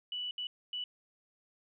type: tone bursts at uneven times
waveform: sine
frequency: 2960 Hz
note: F#7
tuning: in tune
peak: -35 dBFS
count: 3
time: 0.12-0.31 / 0.38-0.47 / 0.73-0.84 s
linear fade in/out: 2 ms
effects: none